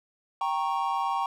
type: chord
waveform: triangle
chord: G diminished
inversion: none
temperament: equal with one note detuned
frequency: 784 / 932.3 / 1101.1 Hz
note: G5 / Bb5 / Db6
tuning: 0 / 0 / -12 cents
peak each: -28 dBFS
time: 0.41-1.26 s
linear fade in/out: 2 ms
effects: none